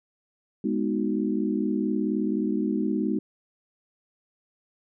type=chord; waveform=sine; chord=G# minor seventh; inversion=none; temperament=equal; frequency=207.7 / 246.9 / 311.1 / 370 Hz; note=G#3 / B3 / D#4 / F#4; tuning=0 / 0 / 0 / 0 cents; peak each=-27 / -29 / -28 / -32 dBFS; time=0.64-3.19 s; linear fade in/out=5 ms; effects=none